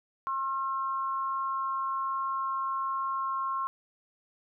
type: tone pair together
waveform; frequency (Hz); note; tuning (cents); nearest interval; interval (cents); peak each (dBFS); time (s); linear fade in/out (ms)
sine; 1072 / 1350.6; C6 / E6; +42 / +42; major third; 400; -29 / -37; 0.27-3.67; 0
effects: none